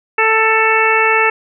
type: harmonic tone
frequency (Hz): 442.6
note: A4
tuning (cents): +10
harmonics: 1 / 2 / 3 / 4 / 5 / 6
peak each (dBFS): -17 / -17 / -17 / -17 / -17 / -17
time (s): 0.18-1.3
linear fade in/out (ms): 5
effects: none